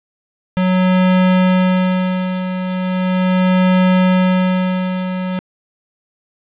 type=tone with tremolo; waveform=square; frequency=184.4 Hz; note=F#3; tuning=6 cents flat; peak=-10 dBFS; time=0.57-5.39 s; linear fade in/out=0 ms; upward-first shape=sine; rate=0.38 Hz; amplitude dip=65%; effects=resampled to 8000 Hz + 7-bit